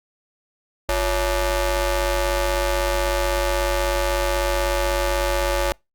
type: ring-modulated tone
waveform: sawtooth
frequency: 304.1 Hz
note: D#4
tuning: 40 cents flat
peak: -12 dBFS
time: 0.89-5.72 s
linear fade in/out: 0 ms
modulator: 256 Hz
effects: noise-tail reverb RT60 0.2 s tail -26 dB re dry + Opus 48 kbps